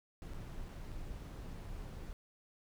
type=noise with dropouts; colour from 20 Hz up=brown; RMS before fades=-45 dBFS; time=0.22-2.13 s; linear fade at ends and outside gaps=0 ms; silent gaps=0.335-0.342 / 0.685-0.689 / 0.918-0.922 s; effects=none